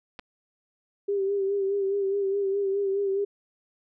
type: clicks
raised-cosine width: 0.3 ms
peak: -24 dBFS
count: 2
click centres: 0.191 / 0.195 s
type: tone with vibrato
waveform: sine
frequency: 395.3 Hz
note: G4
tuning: 15 cents sharp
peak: -23 dBFS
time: 1.08-3.25 s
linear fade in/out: 10 ms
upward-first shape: sine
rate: 4.8 Hz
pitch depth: 42 cents each way
effects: none

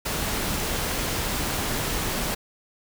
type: noise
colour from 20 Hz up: pink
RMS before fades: -27 dBFS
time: 0.05-2.35 s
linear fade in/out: 10 ms
effects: none

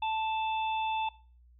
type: harmonic tone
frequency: 880 Hz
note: A5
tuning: in tune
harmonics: 1 / 3 / 4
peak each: -29 / -39 / -41 dBFS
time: 0.02-1.09 s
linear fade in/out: 5 ms
effects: noise-tail reverb RT60 0.4 s tail -20 dB re dry + added 60 Hz sine -56 dBFS peak until 1.59 s

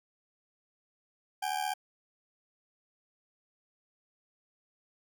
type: ring-modulated tone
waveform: 40% pulse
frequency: 790 Hz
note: G5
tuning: 13 cents sharp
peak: -27 dBFS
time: 1.42-1.74 s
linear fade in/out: 10 ms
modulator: 37.6 Hz
effects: none

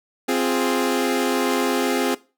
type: chord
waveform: sawtooth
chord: F minor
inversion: second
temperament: equal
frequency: 261.6 / 349.2 / 415.3 Hz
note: C4 / F4 / Ab4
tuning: 0 / 0 / 0 cents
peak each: -18 / -21 / -20 dBFS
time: 0.28-2.15 s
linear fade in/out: 10 ms
effects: noise-tail reverb RT60 0.3 s tail -19 dB re dry

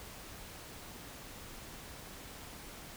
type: silence
effects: pink hiss -49 dBFS RMS until 2.96 s

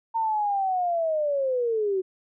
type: linear sweep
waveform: sine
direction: down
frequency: 917 to 367.2 Hz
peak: -22 dBFS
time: 0.14-2.02 s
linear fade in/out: 20 ms
effects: none

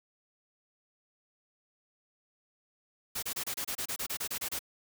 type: noise bursts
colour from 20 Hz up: white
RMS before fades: -35 dBFS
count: 14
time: 3.15-4.592 s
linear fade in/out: 10 ms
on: 77 ms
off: 28 ms
effects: none

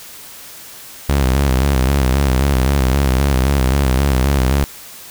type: tone with vibrato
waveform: sawtooth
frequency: 67 Hz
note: C2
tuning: 42 cents sharp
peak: -8 dBFS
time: 1.09-4.64 s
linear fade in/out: 0 ms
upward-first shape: square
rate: 3.8 Hz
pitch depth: 80 cents each way
effects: white hiss -36 dBFS RMS until 5.1 s

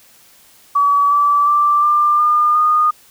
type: tone with pitch steps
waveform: sine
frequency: 1141 / 1157.6 / 1174.4 / 1191.5 / 1208.8 / 1226.4 Hz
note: C#6 / D6 / D6 / D6 / D6 / D#6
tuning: +50 / -25 / 0 / +25 / +50 / -25 cents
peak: -10 dBFS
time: 0.75-2.91 s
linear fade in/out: 10 ms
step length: 360 ms
effects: white hiss -48 dBFS RMS until 3.1 s

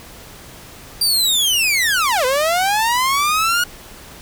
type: linear two-way sweep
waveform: sawtooth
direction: down then up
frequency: 4763 to 493.9 to 1454 Hz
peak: -11 dBFS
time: 1.01-3.64 s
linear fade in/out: 5 ms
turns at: 2.25 s
effects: pink hiss -39 dBFS RMS until 4.21 s

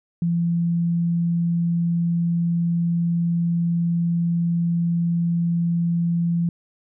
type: tone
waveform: sine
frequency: 170.1 Hz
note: F3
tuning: 45 cents flat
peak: -18 dBFS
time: 0.22-6.49 s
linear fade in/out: 2 ms
effects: none

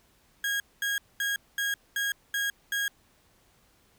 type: tone bursts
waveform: 35% pulse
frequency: 1637 Hz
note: G#6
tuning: 25 cents flat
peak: -25 dBFS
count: 7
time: 0.44-2.88 s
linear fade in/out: 2 ms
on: 160 ms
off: 220 ms
effects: pink hiss -64 dBFS RMS until 3.98 s

